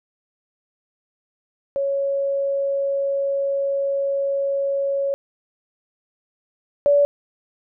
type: tone pair in turn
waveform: sine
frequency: 554.4 / 573.3 Hz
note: C#5 / D5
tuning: 0 / -42 cents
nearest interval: minor second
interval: 58 cents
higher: second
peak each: -19 / -12 dBFS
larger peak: second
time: 1.76-5.14 / 6.86-7.05 s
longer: first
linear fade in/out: 0 ms
effects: none

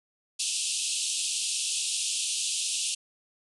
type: band-pass noise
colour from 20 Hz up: white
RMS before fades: -30 dBFS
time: 0.39-2.95 s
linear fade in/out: 10 ms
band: 2600 to 10000 Hz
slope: 96 dB/octave
effects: none

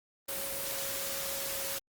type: tone in noise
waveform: sine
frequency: 549 Hz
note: C#5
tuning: 17 cents flat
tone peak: -43 dBFS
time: 0.28-1.79 s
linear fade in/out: 10 ms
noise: white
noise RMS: -36 dBFS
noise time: 0.28-1.79 s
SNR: -10 dB
effects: Opus 32 kbps

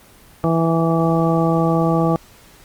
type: harmonic tone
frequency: 164.81 Hz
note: E3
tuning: in tune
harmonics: 1 / 2 / 3 / 4 / 5 / 7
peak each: -17 / -20 / -22 / -23 / -24 / -25 dBFS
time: 0.44-2.16 s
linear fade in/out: 0 ms
effects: pink hiss -47 dBFS RMS until 2.64 s + Opus 24 kbps

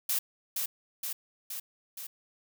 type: noise with echo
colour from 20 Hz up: blue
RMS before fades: -29 dBFS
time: 0.09-0.19 s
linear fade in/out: 5 ms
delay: 470 ms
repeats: 4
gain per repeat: -3 dB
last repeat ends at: 2.07 s
effects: none

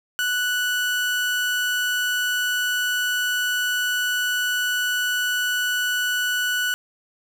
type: tone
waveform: 30% pulse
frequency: 1480 Hz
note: F#6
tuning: in tune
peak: -18 dBFS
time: 0.19-6.74 s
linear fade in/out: 0 ms
effects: none

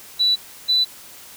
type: tone pair in turn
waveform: sine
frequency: 3951 / 3983 Hz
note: B7 / B7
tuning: 0 / +14 cents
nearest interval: unison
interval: 14 cents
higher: second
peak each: -14 dBFS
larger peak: neither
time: 0.19-0.36 / 0.68-0.85 s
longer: neither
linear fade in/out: 20 ms
effects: white hiss -42 dBFS RMS until 1.36 s

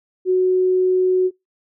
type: tone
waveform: sine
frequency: 369.5 Hz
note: F#4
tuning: 2 cents flat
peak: -13 dBFS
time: 0.25-1.31 s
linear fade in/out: 50 ms
effects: noise-tail reverb RT60 0.2 s tail -26 dB re dry

